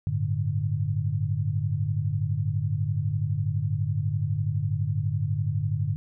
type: chord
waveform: sine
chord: G suspended second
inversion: none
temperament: equal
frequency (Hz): 98 / 110 / 146.83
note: G2 / A2 / D3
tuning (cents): 0 / 0 / 0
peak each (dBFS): -28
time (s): 0.07-5.96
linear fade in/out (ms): 0
effects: none